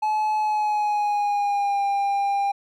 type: tone with pitch glide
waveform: triangle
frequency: 857 to 799.6 Hz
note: A5 to G5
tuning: -46 to +34 cents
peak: -18 dBFS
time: 0.02-2.52 s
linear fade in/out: 10 ms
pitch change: -120 cents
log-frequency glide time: 0.37-1.83 s
effects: none